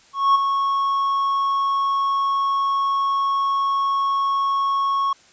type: tone with ADSR envelope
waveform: triangle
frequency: 1102 Hz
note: C#6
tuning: 11 cents flat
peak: -9 dBFS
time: 0.13-5.13 s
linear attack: 220 ms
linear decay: 15 ms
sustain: -7 dB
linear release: 4 ms
effects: white hiss -52 dBFS RMS until 5.32 s + resampled to 16000 Hz